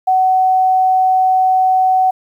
sine tone, 750 Hz, F#5, 23 cents sharp, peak -9 dBFS, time 0.07-2.11 s, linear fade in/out 10 ms, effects 8-bit

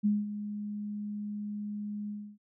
sine tone with ADSR envelope, 207.7 Hz, G#3, in tune, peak -22 dBFS, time 0.03-2.38 s, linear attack 26 ms, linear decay 200 ms, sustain -12 dB, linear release 290 ms, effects none

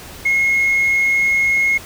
sine tone, 2161 Hz, C#7, 45 cents flat, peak -11 dBFS, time 0.25-1.78 s, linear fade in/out 10 ms, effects tanh soft clip ceiling -10 dBFS + pink hiss -36 dBFS RMS until 1.85 s

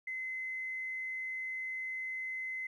triangle tone with tanh clipping, 2050 Hz, C7, 36 cents flat, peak -36 dBFS, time 0.07-2.67 s, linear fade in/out 5 ms, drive 3 dB, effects none

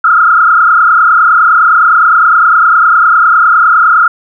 sine tone with frequency modulation, 1343 Hz, E6, 32 cents sharp, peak -3 dBFS, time 0.04-4.08 s, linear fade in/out 5 ms, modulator 29.8 Hz, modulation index 2.8, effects none

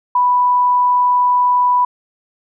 sine tone, 987.8 Hz, B5, in tune, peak -10 dBFS, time 0.15-1.85 s, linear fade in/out 5 ms, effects none

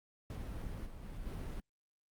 brown noise with level steps, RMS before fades -42 / -48 / -45 / -41 dBFS, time 0.3-1.6 s, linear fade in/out 2 ms, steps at 0.85 / 1.02 / 1.25 s, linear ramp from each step 20 ms, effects Opus 48 kbps

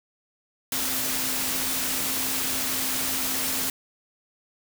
sine tone in noise, 261.6 Hz, C4, in tune, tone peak -38 dBFS, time 0.72-3.7 s, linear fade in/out 2 ms, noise white, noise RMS -27 dBFS, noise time 0.72-3.7 s, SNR -14 dB, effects none

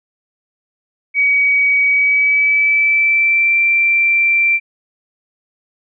sine tone with pitch glide, 2264 to 2352 Hz, C#7 to D7, +36 to +2 cents, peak -10 dBFS, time 1.14-4.6 s, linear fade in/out 50 ms, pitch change +66 cents, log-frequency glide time 1.86-3.58 s, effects none

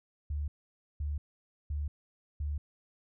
sine tone bursts, 73.42 Hz, D2, in tune, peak -31 dBFS, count 4, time 0.3-2.58 s, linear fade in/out 5 ms, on 180 ms, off 520 ms, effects none

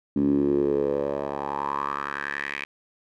10% pulse tone with band-pass filter sweep, 70.7 Hz, C#2, 35 cents sharp, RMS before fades -26 dBFS, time 0.16-2.65 s, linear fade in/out 5 ms, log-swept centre 250 to 2300 Hz, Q 4.9, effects none

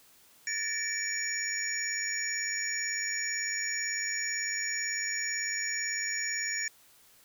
sine tone cluster, 1732 / 1830 / 2308 / 5540 / 6850 Hz, A6 / A#6 / D7 / F8 / A8, -28 / -32 / -31 / -15 / -47 cents, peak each -39 / -37 / -37 / -39 / -34 dBFS, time 0.47-6.68 s, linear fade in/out 2 ms, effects white hiss -60 dBFS RMS until 7.24 s

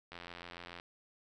click train, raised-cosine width 0.3 ms, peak -30 dBFS, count 60, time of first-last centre 0.12-0.799 s, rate 86.9 Hz, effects none

